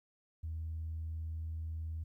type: tone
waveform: sine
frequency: 80.4 Hz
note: E2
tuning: 43 cents flat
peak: -36 dBFS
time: 0.43-2.04 s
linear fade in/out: 10 ms
effects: tanh soft clip ceiling -33 dBFS + 13-bit

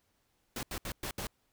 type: noise bursts at uneven times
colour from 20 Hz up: pink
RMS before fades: -38 dBFS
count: 5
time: 0.56-0.63 / 0.71-0.78 / 0.85-0.92 / 1.03-1.11 / 1.18-1.27 s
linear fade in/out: 2 ms
effects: pink hiss -75 dBFS RMS until 1.52 s

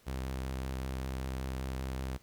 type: tone with vibrato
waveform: sawtooth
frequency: 65.41 Hz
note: C2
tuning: in tune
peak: -31 dBFS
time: 0.06-2.18 s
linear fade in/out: 20 ms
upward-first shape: triangle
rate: 5.2 Hz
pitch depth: 23 cents each way
effects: pink hiss -64 dBFS RMS until 2.22 s

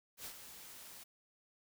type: noise with ADSR envelope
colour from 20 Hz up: white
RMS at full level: -45 dBFS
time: 0.17-1.04 s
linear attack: 82 ms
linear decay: 75 ms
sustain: -8 dB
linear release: 11 ms
effects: none

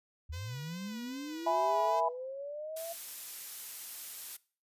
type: linear sweep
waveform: sine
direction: up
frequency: 70.4 to 679 Hz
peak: -38 dBFS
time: 0.29-2.93 s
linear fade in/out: 10 ms
type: tone with vibrato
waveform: 5% pulse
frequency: 500 Hz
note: B4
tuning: 21 cents sharp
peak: -35 dBFS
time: 0.32-2.01 s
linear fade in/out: 20 ms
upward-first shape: sine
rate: 2.5 Hz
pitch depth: 63 cents each way
type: chord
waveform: sine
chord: E major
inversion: none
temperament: equal with one note detuned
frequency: 659.3 / 834.9 / 987.8 Hz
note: E5 / G#5 / B5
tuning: 0 / +9 / 0 cents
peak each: -29 / -33 / -31 dBFS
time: 1.46-2.09 s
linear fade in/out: 10 ms
type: noise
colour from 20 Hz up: blue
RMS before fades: -42 dBFS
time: 2.76-4.37 s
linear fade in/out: 10 ms
effects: noise-tail reverb RT60 0.4 s tail -21 dB re dry + resampled to 32000 Hz

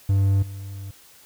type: tone with level steps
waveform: triangle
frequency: 98 Hz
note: G2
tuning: in tune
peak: -14 / -30 dBFS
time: 0.09-0.91 s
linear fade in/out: 5 ms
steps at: 0.42 s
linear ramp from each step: 10 ms
effects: white hiss -51 dBFS RMS until 1.25 s

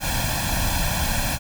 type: noise with comb filter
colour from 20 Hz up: pink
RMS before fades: -23 dBFS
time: 0-1.39 s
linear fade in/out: 50 ms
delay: 1.2 ms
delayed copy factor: +0.9
effects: none

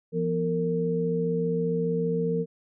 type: tone cluster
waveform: sine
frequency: 169.9 / 244.9 / 456.7 Hz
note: F3 / B3 / A#4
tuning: -47 / -14 / -36 cents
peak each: -27 / -34 / -26 dBFS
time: 0.12-2.46 s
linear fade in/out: 50 ms
effects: none

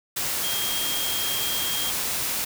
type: tone in noise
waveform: sine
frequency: 3230 Hz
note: G#7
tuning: 49 cents flat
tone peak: -29 dBFS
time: 0.43-1.91 s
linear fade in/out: 10 ms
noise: white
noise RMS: -27 dBFS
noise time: 0.16-2.45 s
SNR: -5 dB
effects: none

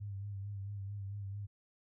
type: tone with vibrato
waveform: sine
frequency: 100 Hz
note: G2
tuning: 35 cents sharp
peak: -39 dBFS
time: 0-1.47 s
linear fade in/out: 20 ms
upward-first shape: sine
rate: 4.5 Hz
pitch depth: 46 cents each way
effects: none

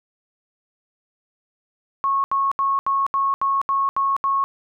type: tone bursts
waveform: sine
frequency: 1097 Hz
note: C#6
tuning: 18 cents flat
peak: -17 dBFS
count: 9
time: 2.04-4.44 s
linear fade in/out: 0 ms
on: 200 ms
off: 75 ms
effects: none

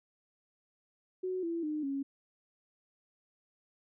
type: tone with pitch steps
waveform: sine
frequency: 370.1 / 335.5 / 304.1 / 275.7 Hz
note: F#4 / E4 / D#4 / C#4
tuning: 0 / +31 / -40 / -9 cents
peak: -32 dBFS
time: 1.23-2.03 s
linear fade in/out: 10 ms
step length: 200 ms
effects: none

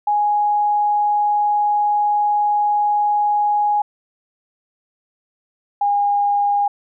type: tone pair in turn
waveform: sine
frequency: 830.6 / 814.4 Hz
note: G#5 / G#5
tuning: 0 / -34 cents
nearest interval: unison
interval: 34 cents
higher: first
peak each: -14 dBFS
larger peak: neither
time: 0.07-3.82 / 5.81-6.68 s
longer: first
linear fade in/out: 5 ms
effects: none

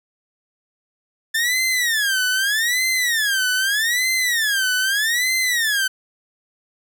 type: tone with vibrato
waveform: sawtooth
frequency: 1760 Hz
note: A6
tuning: in tune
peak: -14 dBFS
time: 1.34-5.88 s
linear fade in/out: 10 ms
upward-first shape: sine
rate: 0.81 Hz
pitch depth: 280 cents each way
effects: none

